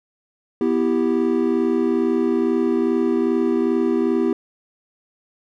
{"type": "chord", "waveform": "triangle", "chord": "E minor", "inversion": "second", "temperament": "equal", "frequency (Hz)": [246.9, 329.6, 392], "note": ["B3", "E4", "G4"], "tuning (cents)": [0, 0, 0], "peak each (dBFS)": -19, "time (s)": [0.61, 4.33], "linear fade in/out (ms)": 2, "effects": []}